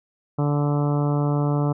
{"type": "harmonic tone", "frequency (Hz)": 145.6, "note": "D3", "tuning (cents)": -15, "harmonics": [1, 2, 3, 4, 5, 6, 7, 8, 9], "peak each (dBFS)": [-20, -26, -30, -32, -34, -36, -37, -38, -39], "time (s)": [0.38, 1.73], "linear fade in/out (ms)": 10, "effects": []}